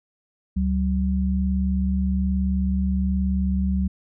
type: tone pair together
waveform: sine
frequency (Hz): 71.17 / 190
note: C#2 / F#3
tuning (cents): +46 / +46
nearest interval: octave + perfect fourth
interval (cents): 1700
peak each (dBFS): -22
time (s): 0.56-3.88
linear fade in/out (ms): 10
effects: none